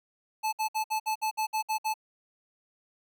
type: tone bursts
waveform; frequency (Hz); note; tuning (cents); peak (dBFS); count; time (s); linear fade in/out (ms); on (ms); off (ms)
square; 869; A5; -22; -27; 10; 0.43-1.941; 20; 98; 59
effects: none